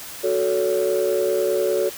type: chord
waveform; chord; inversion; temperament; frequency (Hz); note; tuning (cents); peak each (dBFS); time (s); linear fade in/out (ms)
sine; F# minor; none; equal with one note detuned; 370 / 440 / 564.7; F#4 / A4 / C#5; 0 / 0 / +32; -21; 0.23-1.9; 20
effects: tanh soft clip ceiling -13 dBFS + white hiss -36 dBFS RMS until 1.97 s